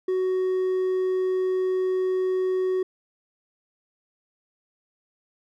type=tone with hard clipping; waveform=triangle; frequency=372.3 Hz; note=F#4; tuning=11 cents sharp; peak=-22 dBFS; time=0.08-2.83 s; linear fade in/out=5 ms; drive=5 dB; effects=none